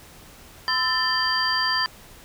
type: tone cluster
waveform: sine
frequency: 1021 / 1319 / 1778 / 3131 / 4725 Hz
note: C6 / E6 / A6 / G7 / D8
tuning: -43 / +1 / +18 / -3 / +10 cents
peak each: -26 / -32 / -25 / -32 / -24 dBFS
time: 0.68-1.86 s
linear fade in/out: 0 ms
effects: pink hiss -47 dBFS RMS until 2.24 s